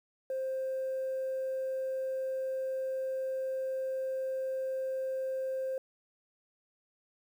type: tone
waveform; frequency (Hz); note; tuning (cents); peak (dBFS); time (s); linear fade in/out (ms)
sine; 526; C5; +9; -30; 0.3-5.78; 2
effects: tanh soft clip ceiling -29 dBFS + 10-bit